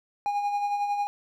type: tone with tremolo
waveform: triangle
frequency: 817 Hz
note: G#5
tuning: 29 cents flat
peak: -21 dBFS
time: 0.26-1.07 s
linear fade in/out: 0 ms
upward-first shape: sine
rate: 11 Hz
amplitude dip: 45%
effects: none